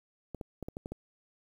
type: clicks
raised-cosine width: 2 ms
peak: -25 dBFS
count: 7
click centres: 0.347 / 0.412 / 0.627 / 0.685 / 0.769 / 0.859 / 0.92 s
effects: 9-bit